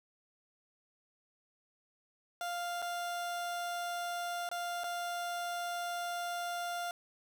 30% pulse tone with dropouts, 698.5 Hz, F5, in tune, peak -33 dBFS, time 2.41-6.91 s, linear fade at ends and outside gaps 1 ms, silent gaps 2.819-2.824 / 4.49-4.514 / 4.836-4.841 s, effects none

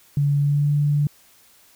sine tone with pitch glide, 143.2 to 146.04 Hz, D3 to D3, -43 to -9 cents, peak -16 dBFS, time 0.17-1.07 s, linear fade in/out 2 ms, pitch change +34 cents, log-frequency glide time 0.39-0.7 s, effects white hiss -54 dBFS RMS until 1.75 s

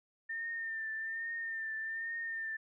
sine tone with vibrato, 1805 Hz, A6, 44 cents sharp, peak -36 dBFS, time 0.29-2.57 s, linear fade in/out 10 ms, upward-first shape triangle, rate 1.2 Hz, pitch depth 41 cents each way, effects none

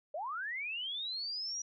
sine linear sweep, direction up, 557 to 5860 Hz, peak -36 dBFS, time 0.14-1.62 s, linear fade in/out 5 ms, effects none

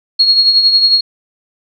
sine tone with tremolo, 4302 Hz, C8, 47 cents sharp, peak -4 dBFS, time 0.19-1.01 s, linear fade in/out 10 ms, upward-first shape triangle, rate 11 Hz, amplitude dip 60%, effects none

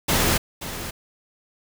pink noise with echo, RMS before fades -20 dBFS, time 0.08-0.38 s, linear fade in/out 10 ms, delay 530 ms, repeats 1, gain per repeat -12 dB, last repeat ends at 0.91 s, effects none

